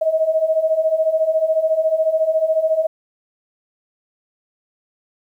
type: beating tone pair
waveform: sine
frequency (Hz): 626 / 640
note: D#5 / D#5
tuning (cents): +10 / +49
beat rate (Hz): 14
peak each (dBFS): -20 / -16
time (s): 0.01-2.87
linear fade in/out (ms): 10
effects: 9-bit